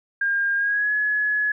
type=tone with pitch glide; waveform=sine; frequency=1610 to 1694.9 Hz; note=G6 to G#6; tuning=+46 to +35 cents; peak=-19 dBFS; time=0.21-1.52 s; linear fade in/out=5 ms; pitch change=+89 cents; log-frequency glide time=0.56-0.92 s; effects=none